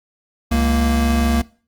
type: tone pair together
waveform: square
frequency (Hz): 68.84 / 231.7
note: C#2 / A#3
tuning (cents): -11 / -10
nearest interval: octave + major sixth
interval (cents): 2101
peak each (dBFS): -18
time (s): 0.51-1.42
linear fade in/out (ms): 10
effects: noise-tail reverb RT60 0.4 s tail -21 dB re dry + Opus 48 kbps